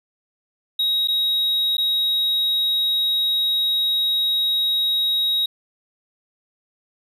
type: tone with dropouts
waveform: triangle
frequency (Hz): 3800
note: A#7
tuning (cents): +33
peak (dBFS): -16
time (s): 0.79-5.46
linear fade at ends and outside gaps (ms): 5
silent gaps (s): 1.075-1.083 / 1.77-1.78
effects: none